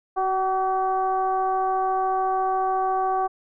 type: tone with frequency modulation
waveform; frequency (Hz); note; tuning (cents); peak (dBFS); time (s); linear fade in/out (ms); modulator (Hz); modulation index
sine; 759; F#5; +44; -20; 0.16-3.28; 20; 383; 0.86
effects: none